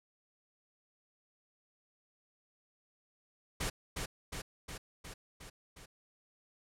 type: noise with echo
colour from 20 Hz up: pink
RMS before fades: -35 dBFS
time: 3.6-3.7 s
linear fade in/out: 10 ms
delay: 360 ms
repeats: 6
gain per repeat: -3 dB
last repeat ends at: 5.86 s
effects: low-pass 11000 Hz 12 dB/octave